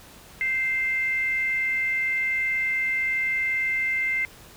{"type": "tone with frequency modulation", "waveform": "sine", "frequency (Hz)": 2093, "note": "C7", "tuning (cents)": 0, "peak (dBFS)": -22, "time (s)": [0.41, 4.25], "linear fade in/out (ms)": 0, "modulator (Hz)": 540, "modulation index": 0.29, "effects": ["pink hiss -48 dBFS RMS until 4.56 s"]}